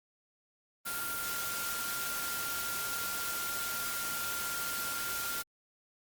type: tone in noise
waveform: sine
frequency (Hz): 1392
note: F6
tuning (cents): -6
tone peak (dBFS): -38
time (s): 0.85-5.43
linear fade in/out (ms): 20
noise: white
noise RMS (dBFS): -37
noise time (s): 0.85-5.43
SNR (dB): -4
effects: Opus 32 kbps